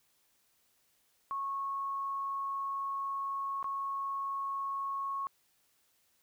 sine tone with dropouts, 1099 Hz, C#6, 15 cents flat, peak -33 dBFS, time 1.31-5.27 s, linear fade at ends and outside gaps 0 ms, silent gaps 3.628-3.643 s, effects white hiss -72 dBFS RMS until 6.22 s

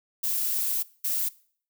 violet noise bursts at uneven times, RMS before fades -27 dBFS, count 2, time 0.23-0.83 / 1.04-1.29 s, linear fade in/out 10 ms, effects noise-tail reverb RT60 0.5 s tail -21 dB re dry

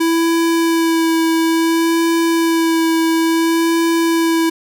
square tone with vibrato, 329.6 Hz, E4, in tune, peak -13 dBFS, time 0-4.5 s, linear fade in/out 10 ms, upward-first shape sine, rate 0.58 Hz, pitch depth 15 cents each way, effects none

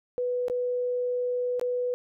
sine tone with dropouts, 493.9 Hz, B4, in tune, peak -25 dBFS, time 0.18-1.94 s, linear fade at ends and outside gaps 0 ms, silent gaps 0.483-0.499 / 1.596-1.613 s, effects none

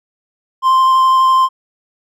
triangle tone with vibrato, 1046.5 Hz, C6, in tune, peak -6 dBFS, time 0.62-1.49 s, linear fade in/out 50 ms, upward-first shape triangle, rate 12 Hz, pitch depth 10 cents each way, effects none

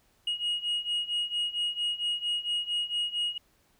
sine beating tone pair, 2881 / 2885.4 Hz, F#7 / F#7, -47 / -44 cents, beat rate 4.4 Hz, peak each -30 / -28 dBFS, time 0.27-3.38 s, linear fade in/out 5 ms, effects tanh soft clip ceiling -25 dBFS + pink hiss -67 dBFS RMS until 3.79 s

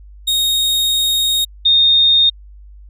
40% pulse / sine tone pair in turn, 3729 / 3680 Hz, A#7 / A#7, 0 / -23 cents, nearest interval unison, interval 23 cents, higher first, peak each -12 / -8 dBFS, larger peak second, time 0.27-1.45 / 1.65-2.3 s, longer first, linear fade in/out 10 ms, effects added 50 Hz sine -36 dBFS peak until 2.89 s

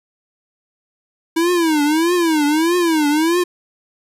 square tone with vibrato, 321.9 Hz, E4, 41 cents flat, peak -14 dBFS, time 1.36-3.44 s, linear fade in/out 10 ms, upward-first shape triangle, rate 1.6 Hz, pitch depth 200 cents each way, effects resampled to 32000 Hz

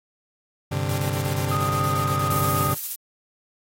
40% pulse chord, G suspended fourth, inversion none, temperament just, 98 / 130.67 / 147 Hz, G2 / C3 / D3, 0 / -2 / +2 cents, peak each -27 dBFS, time 0.71-2.75 s, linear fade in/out 10 ms
white noise bursts, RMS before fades -36 dBFS, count 15, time 0.89-2.634 s, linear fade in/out 5 ms, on 92 ms, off 26 ms
sine tone with vibrato, 1242 Hz, D#6, 3 cents flat, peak -24 dBFS, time 1.51-2.73 s, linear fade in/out 5 ms, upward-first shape sine, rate 19 Hz, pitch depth 13 cents each way
violet noise with tremolo, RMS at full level -27 dBFS, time 2.3-2.96 s, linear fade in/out 10 ms, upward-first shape sine, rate 15 Hz, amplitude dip 35%
effects AAC 48 kbps

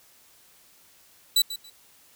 sawtooth tone with echo, 3951 Hz, B7, in tune, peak -14 dBFS, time 1.36-1.42 s, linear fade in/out 5 ms, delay 140 ms, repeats 2, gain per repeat -14 dB, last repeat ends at 1.7 s, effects white hiss -57 dBFS RMS until 2.15 s

